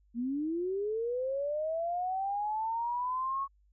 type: linear sweep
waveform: sine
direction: up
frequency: 227.6 to 1108.7 Hz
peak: -30 dBFS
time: 0.14-3.48 s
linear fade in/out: 50 ms
effects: added 50 Hz sine -63 dBFS peak until 3.72 s